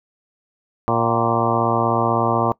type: harmonic tone with a mistuned harmonic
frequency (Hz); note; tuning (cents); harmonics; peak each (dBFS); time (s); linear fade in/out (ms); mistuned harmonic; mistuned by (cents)
116.2; A#2; -5; 1 / 2 / 3 / 4 / 5 / 6 / 7 / 8 / 9 / 10; -25 / -25 / -25 / -25 / -25 / -25 / -25 / -25 / -25 / -25; 0.88-2.52; 0; 7; -59
effects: noise-tail reverb RT60 0.1 s tail -21 dB re dry